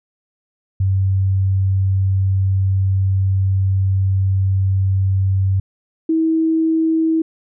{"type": "tone pair in turn", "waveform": "sine", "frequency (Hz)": [96, 322.3], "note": ["G2", "E4"], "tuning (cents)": [-36, -39], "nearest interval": "octave + major sixth", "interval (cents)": 2097, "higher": "second", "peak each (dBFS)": -13, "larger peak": "neither", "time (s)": [[0.8, 5.6], [6.09, 7.22]], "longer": "first", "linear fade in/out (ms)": 5, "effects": []}